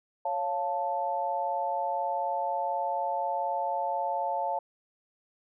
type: chord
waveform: sine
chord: Db augmented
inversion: none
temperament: equal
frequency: 554.4 / 698.5 / 880 Hz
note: Db5 / F5 / A5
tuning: 0 / 0 / 0 cents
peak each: -34 / -32 / -30 dBFS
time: 0.25-4.59 s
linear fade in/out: 5 ms
effects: none